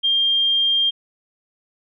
sine tone, 3200 Hz, G7, 35 cents sharp, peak -15 dBFS, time 0.03-0.91 s, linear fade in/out 20 ms, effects none

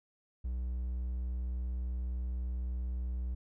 triangle tone, 61.74 Hz, B1, in tune, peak -31 dBFS, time 0.44-3.35 s, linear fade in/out 10 ms, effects none

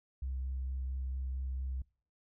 sine tone with vibrato, 65.41 Hz, C2, in tune, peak -33 dBFS, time 0.22-1.82 s, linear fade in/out 5 ms, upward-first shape sine, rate 4.4 Hz, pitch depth 13 cents each way, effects noise-tail reverb RT60 0.5 s tail -26 dB re dry + tanh soft clip ceiling -31 dBFS

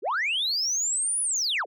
sine linear two-way sweep, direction up then down, 298.1 to 10020 to 298.1 Hz, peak -22 dBFS, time 0.02-1.66 s, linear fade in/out 50 ms, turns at 1.21 s, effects tanh soft clip ceiling -21 dBFS

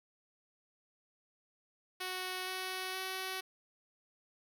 5% pulse tone with pitch steps, 370 / 373.4 / 376.9 Hz, F#4 / F#4 / F#4, 0 / +16 / +32 cents, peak -26 dBFS, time 2-3.41 s, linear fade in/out 10 ms, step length 470 ms, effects none

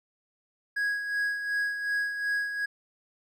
triangle tone with tremolo, 1656 Hz, G#6, 5 cents flat, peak -23 dBFS, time 0.76-2.66 s, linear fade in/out 10 ms, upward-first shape sine, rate 2.7 Hz, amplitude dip 55%, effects none

